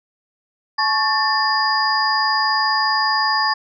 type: tone cluster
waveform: sine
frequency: 860 / 1105 / 1779 / 4883 Hz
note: A5 / C#6 / A6 / D#8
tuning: -40 / -6 / +19 / -33 cents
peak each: -21 dBFS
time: 0.78-3.54 s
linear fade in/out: 10 ms
effects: none